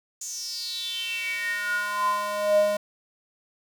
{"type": "tone with high-pass filter sweep", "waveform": "square", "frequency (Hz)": 206.2, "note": "G#3", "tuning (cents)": -12, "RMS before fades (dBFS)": -27, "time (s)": [0.21, 2.77], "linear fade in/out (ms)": 5, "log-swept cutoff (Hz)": [6900, 500], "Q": 8, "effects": []}